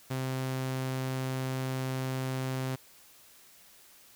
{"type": "tone", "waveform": "sawtooth", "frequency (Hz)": 130.81, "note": "C3", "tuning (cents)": 0, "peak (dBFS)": -27, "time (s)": [0.1, 2.76], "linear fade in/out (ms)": 10, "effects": ["white hiss -57 dBFS RMS until 4.15 s"]}